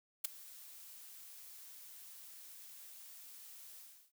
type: noise with ADSR envelope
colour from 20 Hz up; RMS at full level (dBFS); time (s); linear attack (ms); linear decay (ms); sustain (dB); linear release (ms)
blue; -32; 0.24-4.12; 10; 9; -22; 340
effects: none